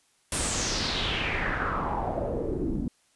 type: noise with low-pass filter sweep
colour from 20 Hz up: pink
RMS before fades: -29 dBFS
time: 0.32-2.88 s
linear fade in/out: 2 ms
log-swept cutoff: 10000 to 230 Hz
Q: 3.9
effects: white hiss -66 dBFS RMS until 3.15 s + resampled to 24000 Hz